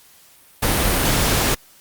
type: noise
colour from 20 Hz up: pink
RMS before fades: -18 dBFS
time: 0.62-1.55 s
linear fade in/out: 10 ms
effects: white hiss -50 dBFS RMS until 1.8 s + Opus 48 kbps